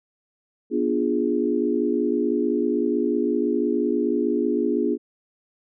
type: chord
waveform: sine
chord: B diminished seventh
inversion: none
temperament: equal with one note detuned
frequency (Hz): 243.8 / 293.7 / 349.2 / 415.3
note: B3 / D4 / F4 / Ab4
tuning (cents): -22 / 0 / 0 / 0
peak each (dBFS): -25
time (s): 0.7-4.98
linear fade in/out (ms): 50
effects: none